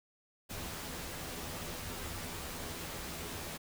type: noise with comb filter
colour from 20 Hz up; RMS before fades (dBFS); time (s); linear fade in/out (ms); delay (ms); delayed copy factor
pink; -42; 0.49-3.58; 20; 12; +0.55
effects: none